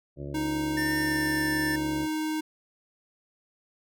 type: harmonic tone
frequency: 71 Hz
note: C#2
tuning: 42 cents sharp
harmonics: 1 / 2 / 3 / 4 / 5 / 6 / 7 / 8 / 9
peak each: -41 / -37 / -49 / -42 / -41 / -51 / -48 / -45 / -53 dBFS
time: 0.16-2.08 s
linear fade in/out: 50 ms
type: tone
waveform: square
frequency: 311.1 Hz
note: D#4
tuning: in tune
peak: -28 dBFS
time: 0.34-2.41 s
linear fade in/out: 10 ms
type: tone with pitch glide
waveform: square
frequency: 1801 to 1774.2 Hz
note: A6 to A6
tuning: +40 to +14 cents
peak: -29 dBFS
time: 0.77-1.76 s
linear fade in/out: 5 ms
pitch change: -26 cents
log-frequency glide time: 0.98-1.51 s
effects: none